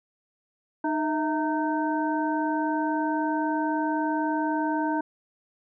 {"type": "harmonic tone with a mistuned harmonic", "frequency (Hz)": 307.3, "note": "D#4", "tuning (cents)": -21, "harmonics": [1, 2, 3, 5], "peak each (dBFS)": [-26, -33, -28, -35], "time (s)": [0.84, 5.01], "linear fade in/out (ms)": 5, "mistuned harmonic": 2, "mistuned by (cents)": 100, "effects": []}